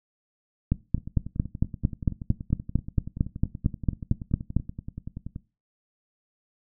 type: two click trains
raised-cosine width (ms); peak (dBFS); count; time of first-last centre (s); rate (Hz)
5; -9 / -22; 18 / 47; 0.72-4.566 / 0.98-5.361; 4.42 / 10.5
effects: noise-tail reverb RT60 0.3 s tail -19 dB re dry